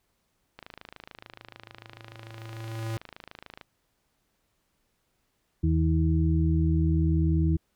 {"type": "click train", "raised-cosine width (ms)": 0.3, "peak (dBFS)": -26, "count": 82, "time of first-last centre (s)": [0.59, 3.612], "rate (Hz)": 26.8}
{"type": "tone with exponential growth", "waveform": "square", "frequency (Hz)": 112.3, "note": "A2", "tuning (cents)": 36, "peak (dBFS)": -29, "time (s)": [1.17, 2.97], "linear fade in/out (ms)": 0, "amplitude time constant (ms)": 390}
{"type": "harmonic tone", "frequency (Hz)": 80.5, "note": "E2", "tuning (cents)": -41, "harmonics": [1, 2, 4], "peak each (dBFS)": [-23, -25, -29], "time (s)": [5.63, 7.57], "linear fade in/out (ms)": 10}
{"effects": ["pink hiss -74 dBFS RMS until 7.75 s"]}